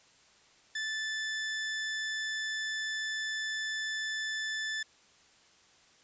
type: tone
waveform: sawtooth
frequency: 1753 Hz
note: A6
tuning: 7 cents flat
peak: -29 dBFS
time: 0.75-4.83 s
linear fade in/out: 5 ms
effects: white hiss -62 dBFS RMS until 6.03 s + resampled to 16000 Hz